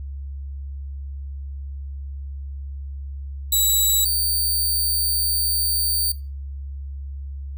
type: tone pair in turn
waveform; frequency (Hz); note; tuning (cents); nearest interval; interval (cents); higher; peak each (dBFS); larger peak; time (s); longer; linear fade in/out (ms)
10% pulse; 3905 / 4593; B7 / D8; -20 / -39; minor third; 281; second; -9 / -12; first; 3.52-4.05 / 4.05-6.12; second; 5
effects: noise-tail reverb RT60 0.3 s tail -19 dB re dry + added 69 Hz sine -29 dBFS peak until 7.57 s